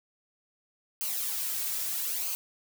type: noise with flanger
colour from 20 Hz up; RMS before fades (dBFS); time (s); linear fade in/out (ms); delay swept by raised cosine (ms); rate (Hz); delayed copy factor
blue; -32; 1.01-2.35; 0; 0.54 to 2.94; 0.78; -0.6
effects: none